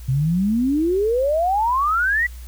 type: exponential sweep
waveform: sine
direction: up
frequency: 125.7 to 1992 Hz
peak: -16 dBFS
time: 0.08-2.27 s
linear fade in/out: 10 ms
effects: added 60 Hz sine -33 dBFS peak until 2.47 s + white hiss -48 dBFS RMS until 2.47 s